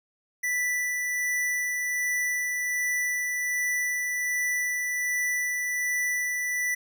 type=tone with tremolo; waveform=square; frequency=1975.5 Hz; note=B6; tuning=in tune; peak=-25 dBFS; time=0.43-6.75 s; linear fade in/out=10 ms; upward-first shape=sine; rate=1.3 Hz; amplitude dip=25%; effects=11-bit